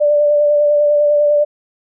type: tone with vibrato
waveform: sine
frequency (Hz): 589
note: D5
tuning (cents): +5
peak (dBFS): -9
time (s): 0-1.45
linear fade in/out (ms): 20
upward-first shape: sine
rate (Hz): 10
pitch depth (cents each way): 18
effects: none